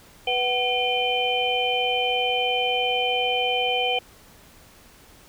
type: tone cluster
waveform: sine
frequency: 493 / 750 / 2411 / 3075 Hz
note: B4 / F#5 / D7 / G7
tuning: -3 / +23 / +45 / -34 cents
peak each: -27 / -26 / -27 / -25 dBFS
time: 0.27-3.99 s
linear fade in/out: 5 ms
effects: pink hiss -51 dBFS RMS until 5.28 s